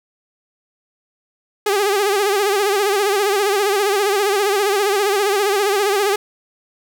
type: tone with vibrato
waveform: sawtooth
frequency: 403.6 Hz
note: G#4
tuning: 49 cents flat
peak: -11 dBFS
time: 1.66-6.16 s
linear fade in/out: 5 ms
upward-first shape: sine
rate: 15 Hz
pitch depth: 86 cents each way
effects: none